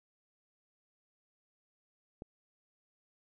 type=click; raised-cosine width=2 ms; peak=-30 dBFS; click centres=2.221 s; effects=none